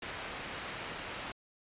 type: low-pass noise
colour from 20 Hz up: white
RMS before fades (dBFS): -42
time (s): 0.02-1.32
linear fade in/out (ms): 5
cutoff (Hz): 2600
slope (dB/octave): 12
effects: resampled to 8000 Hz